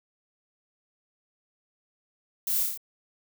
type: noise with echo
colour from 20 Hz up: violet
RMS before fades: -29 dBFS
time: 2.47-2.63 s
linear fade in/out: 2 ms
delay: 29 ms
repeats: 5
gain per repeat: -2 dB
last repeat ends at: 2.775 s
effects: none